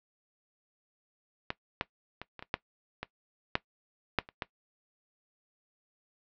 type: clicks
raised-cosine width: 0.3 ms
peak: -15 / -12 / -23 / -26 / -25 / -11 / -19 / -9 / -8 / -30 / -16 dBFS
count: 11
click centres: 1.504 / 1.811 / 2.216 / 2.393 / 2.425 / 2.541 / 3.03 / 3.554 / 4.187 / 4.289 / 4.422 s
effects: noise-tail reverb RT60 0.1 s tail -18 dB re dry + low-pass 4000 Hz 12 dB/octave